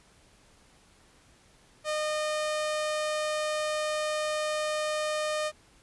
sawtooth tone, 611 Hz, D#5, 32 cents flat, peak -24 dBFS, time 1.84-5.52 s, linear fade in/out 50 ms, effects pink hiss -60 dBFS RMS until 5.82 s + resampled to 24000 Hz

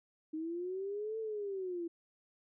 sine linear two-way sweep, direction up then down, 308.2 to 447.8 to 332.4 Hz, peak -36 dBFS, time 0.33-1.88 s, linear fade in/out 10 ms, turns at 1.19 s, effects none

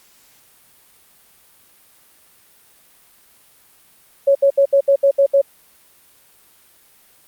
sine tone bursts, 555 Hz, C#5, 2 cents sharp, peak -9 dBFS, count 8, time 4.27-5.416 s, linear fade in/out 10 ms, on 82 ms, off 70 ms, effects white hiss -52 dBFS RMS until 7.27 s + Opus 48 kbps

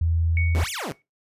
sine tone, 82.7 Hz, E2, 6 cents sharp, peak -19 dBFS, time 0.01-0.64 s, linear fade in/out 5 ms
sine tone with exponential decay, 2227 Hz, C#7, 7 cents sharp, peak -24 dBFS, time 0.37-1.02 s, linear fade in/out 1 ms, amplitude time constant 140 ms
15% pulse exponential two-way sweep, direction up then down, 116.54 to 3617 to 116.54 Hz, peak -22 dBFS, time 0.55-0.92 s, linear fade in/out 0 ms, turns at 0.7 s
effects noise-tail reverb RT60 0.2 s tail -18 dB re dry + resampled to 32000 Hz

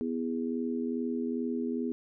sine chord, E major, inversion second, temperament just, 247.2 / 329.6 / 412 Hz, B3 / E4 / G#4, +2 / 0 / -14 cents, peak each -31 / -37 / -36 dBFS, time 0.01-1.92 s, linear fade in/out 0 ms, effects none

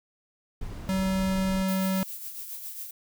brown noise, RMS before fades -36 dBFS, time 0.61-1.63 s, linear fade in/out 5 ms
square tone, 190 Hz, F#3, 46 cents sharp, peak -25 dBFS, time 0.89-2.03 s, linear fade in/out 0 ms
violet noise with tremolo, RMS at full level -36 dBFS, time 1.68-2.91 s, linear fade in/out 5 ms, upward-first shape triangle, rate 7.3 Hz, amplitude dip 55%
effects none

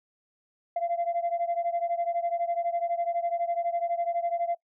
sine beating tone pair, 683 / 695 Hz, F5 / F5, -39 / -9 cents, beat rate 12 Hz, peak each -27 / -29 dBFS, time 0.76-4.55 s, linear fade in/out 5 ms, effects noise-tail reverb RT60 0.1 s tail -20 dB re dry + tanh soft clip ceiling -21 dBFS

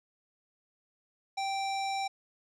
square tone with low-pass filter, 782 Hz, G5, 4 cents flat, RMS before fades -33 dBFS, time 1.37-2.08 s, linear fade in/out 10 ms, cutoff 5900 Hz, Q 1.5, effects none

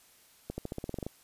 accelerating click train, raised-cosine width 2 ms, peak -22 dBFS, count 11, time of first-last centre 0.5-1.066 s, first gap 80 ms, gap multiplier 0.92, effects white hiss -61 dBFS RMS until 1.23 s + resampled to 32000 Hz

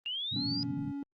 sine linear sweep, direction up, 2775 to 4978 Hz, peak -33 dBFS, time 0.06-0.63 s, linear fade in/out 0 ms
white band-pass noise, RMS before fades -38 dBFS, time 0.31-0.92 s, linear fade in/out 10 ms, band 100 to 260 Hz, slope 96 dB/octave
triangle tone, 281.6 Hz, C#4, 27 cents sharp, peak -33 dBFS, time 0.36-1.03 s, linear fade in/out 2 ms
effects Opus 24 kbps

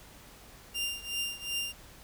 sawtooth tone with tremolo, 2794 Hz, F7, in tune, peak -26 dBFS, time 0.74-1.73 s, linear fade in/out 20 ms, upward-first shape triangle, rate 2.7 Hz, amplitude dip 90%, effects added 50 Hz sine -59 dBFS peak until 2.03 s + pink hiss -53 dBFS RMS until 2.03 s

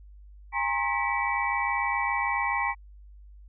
sine tone cluster, 816 / 923 / 1068 / 1956 / 2293 Hz, G#5 / A#5 / C6 / B6 / D7, -31 / -17 / +35 / -17 / -42 cents, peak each -31 dBFS, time 0.52-2.75 s, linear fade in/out 50 ms, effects added 50 Hz sine -46 dBFS peak until 3.48 s

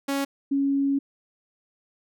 sawtooth / sine tone pair in turn, 277.2 / 277.2 Hz, C#4 / C#4, 0 / 0 cents, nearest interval unison, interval 0 cents, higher neither, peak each -20 dBFS, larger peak neither, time 0.08-0.25 / 0.51-0.99 s, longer second, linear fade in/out 10 ms, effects none

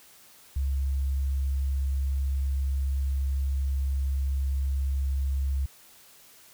sine tone, 68 Hz, C#2, 33 cents flat, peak -24 dBFS, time 0.56-5.66 s, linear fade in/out 5 ms, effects white hiss -54 dBFS RMS until 6.53 s

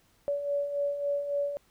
sine beating tone pair, 568 / 571.6 Hz, C#5 / D5, +42 / -47 cents, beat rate 3.6 Hz, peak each -36 / -28 dBFS, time 0.28-1.57 s, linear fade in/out 0 ms, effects pink hiss -66 dBFS RMS until 1.7 s

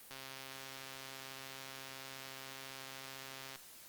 click train, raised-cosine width 0.2 ms, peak -30 dBFS, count 463, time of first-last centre 0.11-3.558 s, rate 134 Hz, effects white hiss -56 dBFS RMS until 3.88 s + Opus 32 kbps

